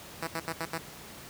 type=tone bursts; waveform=5% pulse; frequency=163.9 Hz; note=E3; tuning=10 cents flat; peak=-20 dBFS; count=5; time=0.22-0.78 s; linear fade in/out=5 ms; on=52 ms; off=75 ms; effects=pink hiss -46 dBFS RMS until 1.29 s + high-pass 80 Hz 12 dB/octave